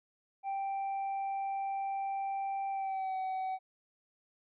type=tone with pitch glide; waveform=triangle; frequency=784 to 756 Hz; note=G5 to F#5; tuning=0 to +37 cents; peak=-31 dBFS; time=0.43-3.59 s; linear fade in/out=50 ms; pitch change=-63 cents; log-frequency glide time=2.7-3.17 s; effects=resampled to 8000 Hz